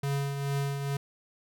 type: tone with tremolo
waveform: square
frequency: 140 Hz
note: C#3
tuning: 18 cents sharp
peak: -27 dBFS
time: 0.03-0.97 s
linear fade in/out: 5 ms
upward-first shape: triangle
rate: 2.3 Hz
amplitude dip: 50%
effects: none